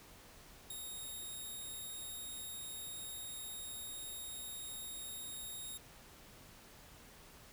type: tone with ADSR envelope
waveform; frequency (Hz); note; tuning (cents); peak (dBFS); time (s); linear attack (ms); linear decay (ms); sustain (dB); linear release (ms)
5% pulse; 3729; A#7; 0; -32; 0.7-5.78; 5; 8; -4; 12
effects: pink hiss -58 dBFS RMS until 7.52 s